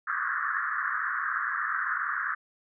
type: band-pass noise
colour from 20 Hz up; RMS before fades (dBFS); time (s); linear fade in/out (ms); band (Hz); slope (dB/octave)
white; -30; 0.07-2.35; 10; 1100 to 1800; 96
effects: none